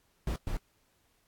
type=noise bursts at uneven times; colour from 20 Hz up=brown; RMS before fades=-32 dBFS; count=2; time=0.27-0.36 / 0.47-0.57 s; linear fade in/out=2 ms; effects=pink hiss -71 dBFS RMS until 1.27 s + AAC 64 kbps